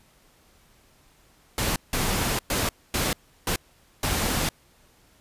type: noise bursts at uneven times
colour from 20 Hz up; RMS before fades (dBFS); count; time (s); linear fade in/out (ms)
pink; -25; 6; 1.58-1.76 / 1.93-2.39 / 2.5-2.69 / 2.94-3.13 / 3.47-3.56 / 4.03-4.49; 2
effects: pink hiss -59 dBFS RMS until 5.2 s + resampled to 32000 Hz